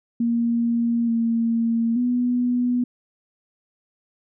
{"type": "tone with pitch steps", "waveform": "sine", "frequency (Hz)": [234.1, 230, 245.6], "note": ["A#3", "A#3", "B3"], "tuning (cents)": [8, -23, -9], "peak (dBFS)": -18, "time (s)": [0.2, 2.84], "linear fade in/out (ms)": 5, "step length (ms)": 880, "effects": []}